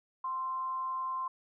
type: tone with amplitude modulation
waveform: sine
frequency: 1045 Hz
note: C6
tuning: 2 cents flat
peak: -31 dBFS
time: 0.24-1.28 s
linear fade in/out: 5 ms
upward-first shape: sine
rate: 299 Hz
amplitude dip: 25%
effects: none